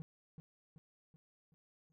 triangle tone with echo, 157.8 Hz, D#3, 25 cents sharp, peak -40 dBFS, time 0-0.02 s, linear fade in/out 0 ms, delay 380 ms, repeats 5, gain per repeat -6 dB, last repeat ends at 1.92 s, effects none

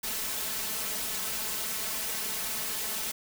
white noise with comb filter, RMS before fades -33 dBFS, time 0.03-3.12 s, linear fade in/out 10 ms, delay 4.6 ms, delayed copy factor +1, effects none

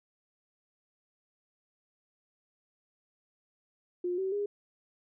sine tone with pitch steps, 355.8 / 381.3 / 408.7 Hz, F4 / G4 / G#4, +32 / -48 / -28 cents, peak -29 dBFS, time 4.04-4.46 s, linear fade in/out 5 ms, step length 140 ms, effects none

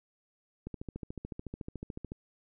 click train, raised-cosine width 3 ms, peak -26 dBFS, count 21, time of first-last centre 0.67-2.119 s, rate 13.8 Hz, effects none

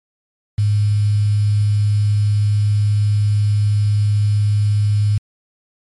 sine tone with quantisation, 103.83 Hz, G#2, in tune, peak -12 dBFS, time 0.58-5.18 s, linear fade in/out 5 ms, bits 6, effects MP3 48 kbps

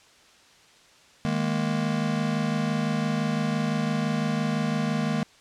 square chord, D# suspended fourth, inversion none, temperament just, 155.56 / 207.4 / 233.3 Hz, D#3 / G#3 / A#3, 0 / -2 / +2 cents, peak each -29 dBFS, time 1.25-5.23 s, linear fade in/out 0 ms, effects white hiss -55 dBFS RMS until 5.4 s + low-pass 6000 Hz 12 dB/octave

